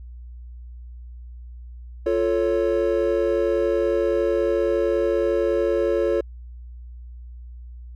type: chord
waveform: triangle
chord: F augmented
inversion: none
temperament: equal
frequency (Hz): 349.2 / 440 / 554.4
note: F4 / A4 / C#5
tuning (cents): 0 / 0 / 0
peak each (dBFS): -21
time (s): 2.06-6.21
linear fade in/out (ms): 5
effects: added 60 Hz sine -36 dBFS peak until 7.95 s